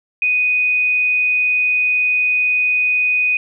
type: tone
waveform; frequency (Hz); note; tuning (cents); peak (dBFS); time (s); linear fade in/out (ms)
sine; 2489; D#7; 0; -13; 0.22-3.37; 2
effects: none